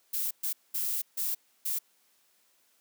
violet noise bursts at uneven times, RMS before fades -31 dBFS, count 5, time 0.13-0.31 / 0.43-0.53 / 0.74-1.02 / 1.17-1.35 / 1.65-1.79 s, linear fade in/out 10 ms, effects white hiss -68 dBFS RMS until 2.8 s + high-pass 200 Hz 12 dB/octave

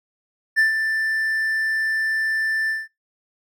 triangle tone with ADSR envelope, 1771 Hz, A6, 11 cents sharp, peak -11 dBFS, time 0.56-2.88 s, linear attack 28 ms, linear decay 130 ms, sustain -7 dB, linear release 190 ms, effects noise-tail reverb RT60 0.2 s tail -24 dB re dry

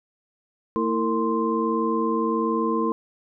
sine tone cluster, 226.8 / 328 / 455.4 / 1045 Hz, A#3 / E4 / A#4 / C6, -47 / -9 / -40 / -2 cents, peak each -26 dBFS, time 0.76-2.92 s, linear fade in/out 0 ms, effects none

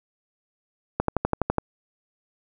click train, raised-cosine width 1 ms, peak -7 dBFS, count 8, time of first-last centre 1-1.583 s, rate 12 Hz, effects none

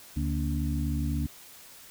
harmonic tone with a mistuned harmonic, 72 Hz, D2, 34 cents flat, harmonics 1 / 2 / 3 / 4, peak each -29 / -32 / -34 / -35 dBFS, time 0.16-1.27 s, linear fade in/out 10 ms, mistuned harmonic 3, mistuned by +120 cents, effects white hiss -50 dBFS RMS until 1.9 s

